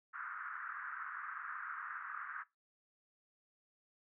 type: band-pass noise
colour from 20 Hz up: white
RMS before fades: -45 dBFS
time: 0.13-2.44 s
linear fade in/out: 20 ms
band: 1200 to 1600 Hz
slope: 48 dB/octave
effects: noise-tail reverb RT60 0.2 s tail -19 dB re dry